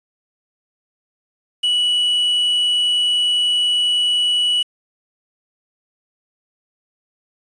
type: tone with quantisation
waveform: triangle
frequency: 2943 Hz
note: F#7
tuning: 10 cents flat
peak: -13 dBFS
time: 1.63-4.63 s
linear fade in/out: 10 ms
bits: 6
effects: resampled to 22050 Hz